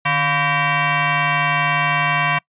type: tone with frequency modulation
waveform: sine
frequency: 581 Hz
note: D5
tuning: 19 cents flat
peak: -15 dBFS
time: 0.05-2.39 s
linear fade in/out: 10 ms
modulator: 429 Hz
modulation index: 5.3
effects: noise-tail reverb RT60 0.1 s tail -25 dB re dry + resampled to 8000 Hz